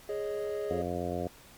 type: chord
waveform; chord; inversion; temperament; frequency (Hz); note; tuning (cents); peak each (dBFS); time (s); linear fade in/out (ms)
triangle; Ab suspended fourth; none; just; 415.3 / 553.7 / 623; Ab4 / Db5 / Eb5; 0 / -2 / +2; -31 / -37 / -36; 0.09-0.82; 2
type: harmonic tone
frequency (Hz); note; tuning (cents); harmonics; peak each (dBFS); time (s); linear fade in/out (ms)
88; F2; +14; 1 / 2 / 3 / 4 / 5 / 6 / 7 / 8; -39 / -39 / -39 / -39 / -39 / -39 / -39 / -39; 0.7-1.28; 10
effects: pink hiss -54 dBFS RMS until 1.57 s + MP3 96 kbps